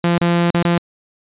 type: tone with dropouts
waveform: sawtooth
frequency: 172 Hz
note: F3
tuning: 26 cents flat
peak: -9 dBFS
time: 0.04-0.78 s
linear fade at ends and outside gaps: 2 ms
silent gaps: 0.181-0.213 / 0.505-0.545 / 0.626-0.65 s
effects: resampled to 8000 Hz

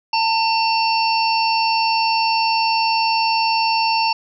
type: harmonic tone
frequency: 900 Hz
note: A5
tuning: 39 cents sharp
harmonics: 1 / 3 / 5 / 6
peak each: -17 / -22 / -24 / -25 dBFS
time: 0.13-4.13 s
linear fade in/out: 5 ms
effects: none

